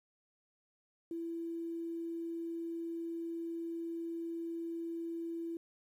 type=tone with quantisation; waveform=sine; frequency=334 Hz; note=E4; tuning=23 cents sharp; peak=-37 dBFS; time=1.11-5.57 s; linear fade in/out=2 ms; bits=11; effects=resampled to 32000 Hz